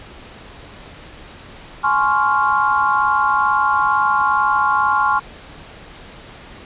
sine chord, Db major seventh, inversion second, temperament equal with one note detuned, 840.3 / 1046.5 / 1108.7 / 1396.9 Hz, Ab5 / C6 / Db6 / F6, +20 / 0 / 0 / 0 cents, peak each -19 dBFS, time 1.83-5.2 s, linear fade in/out 20 ms, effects pink hiss -39 dBFS RMS until 6.65 s + resampled to 8000 Hz

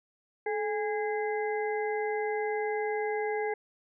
harmonic tone with a mistuned harmonic, 411 Hz, G#4, 18 cents flat, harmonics 1 / 2 / 4 / 5, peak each -30 / -34 / -41 / -39 dBFS, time 0.46-3.54 s, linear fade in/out 5 ms, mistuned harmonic 1, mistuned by +78 cents, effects none

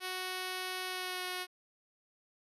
5% pulse tone with pitch glide, 370 to 365.1 Hz, F#4 to F#4, 0 to -23 cents, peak -25 dBFS, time 0-1.47 s, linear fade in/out 50 ms, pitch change -23 cents, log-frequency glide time 0.86-1.25 s, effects resampled to 32000 Hz

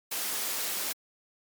white high-pass noise, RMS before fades -32 dBFS, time 0.11-0.93 s, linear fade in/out 10 ms, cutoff 240 Hz, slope 12 dB/octave, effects MP3 96 kbps

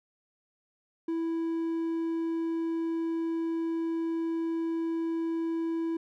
triangle tone, 329.6 Hz, E4, in tune, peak -26 dBFS, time 1.08-5.97 s, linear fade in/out 5 ms, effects none

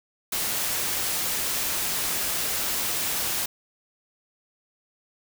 white noise, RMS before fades -27 dBFS, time 0.32-3.46 s, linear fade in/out 5 ms, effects none

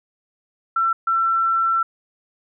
sine tone bursts at uneven times, 1345 Hz, E6, 34 cents sharp, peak -16 dBFS, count 2, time 0.76-0.93 / 1.07-1.83 s, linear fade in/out 5 ms, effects none

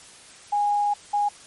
sine tone pair in turn, 823 / 823 Hz, G#5 / G#5, -16 / -16 cents, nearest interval unison, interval 0 cents, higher neither, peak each -19 dBFS, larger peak neither, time 0.52-0.94 / 1.13-1.29 s, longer first, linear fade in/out 10 ms, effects white hiss -47 dBFS RMS until 1.46 s + MP3 48 kbps

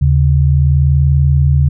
sine tone pair together, 77.45 / 138 Hz, D#2 / C#3, -7 / -7 cents, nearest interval minor seventh, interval 1000 cents, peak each -10 dBFS, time 0.01-1.69 s, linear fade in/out 10 ms, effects none

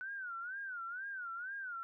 sine tone with vibrato, 1480 Hz, F#6, in tune, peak -40 dBFS, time 0.01-1.83 s, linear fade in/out 0 ms, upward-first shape sine, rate 2.1 Hz, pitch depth 160 cents each way, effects none

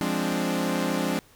sawtooth chord, D half-diminished seventh, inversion first, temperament equal, 174.61 / 207.7 / 261.6 / 293.7 Hz, F3 / Ab3 / C4 / D4, 0 / 0 / 0 / 0 cents, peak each -26 dBFS, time 0.01-1.19 s, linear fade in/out 0 ms, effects pink hiss -56 dBFS RMS until 1.35 s

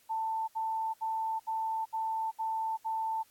sine tone bursts, 889 Hz, A5, 18 cents sharp, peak -30 dBFS, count 7, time 0.09-3.234 s, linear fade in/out 20 ms, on 390 ms, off 69 ms, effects white hiss -65 dBFS RMS until 3.3 s + AAC 64 kbps

